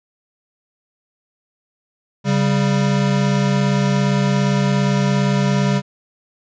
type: tone pair together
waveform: square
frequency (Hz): 138.59 / 196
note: C#3 / G3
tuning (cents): 0 / 0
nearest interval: tritone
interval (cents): 600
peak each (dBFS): -18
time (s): 2.24-5.82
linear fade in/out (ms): 50
effects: resampled to 16000 Hz